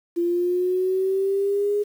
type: linear sweep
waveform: sine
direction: up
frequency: 341.7 to 415.3 Hz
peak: -19 dBFS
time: 0.16-1.84 s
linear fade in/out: 20 ms
effects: 8-bit